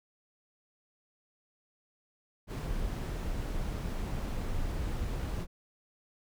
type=noise; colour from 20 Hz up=brown; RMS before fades=-34 dBFS; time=2.47-5.47 s; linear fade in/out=50 ms; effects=none